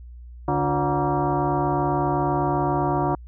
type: tone with frequency modulation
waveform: sine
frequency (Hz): 291.6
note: D4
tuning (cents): -12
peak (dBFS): -19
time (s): 0.48-3.15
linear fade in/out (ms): 2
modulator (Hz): 217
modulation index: 3.6
effects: added 60 Hz sine -38 dBFS peak until 3.27 s